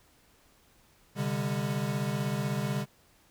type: chord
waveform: square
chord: C suspended second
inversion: none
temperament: equal with one note detuned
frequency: 130.81 / 146.83 / 200.7 Hz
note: C3 / D3 / G3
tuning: 0 / 0 / +41 cents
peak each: -34 dBFS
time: 1.15-2.86 s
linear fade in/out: 50 ms
effects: pink hiss -63 dBFS RMS until 3.3 s